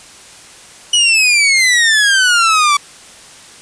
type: exponential sweep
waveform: sawtooth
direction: down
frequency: 2960 to 1140 Hz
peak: -5 dBFS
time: 0.93-2.77 s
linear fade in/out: 5 ms
effects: white hiss -38 dBFS RMS until 3.61 s + resampled to 22050 Hz